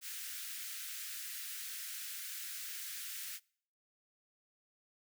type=high-pass noise; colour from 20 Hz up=white; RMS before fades=-44 dBFS; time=0.01-3.4 s; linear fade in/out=50 ms; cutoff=1400 Hz; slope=48 dB/octave; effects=noise-tail reverb RT60 0.6 s tail -26 dB re dry